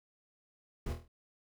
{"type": "noise with echo", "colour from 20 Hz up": "brown", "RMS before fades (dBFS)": -36, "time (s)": [0.86, 0.93], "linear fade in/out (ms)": 5, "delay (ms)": 25, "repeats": 6, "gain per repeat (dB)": -5, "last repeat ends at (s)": 1.08, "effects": []}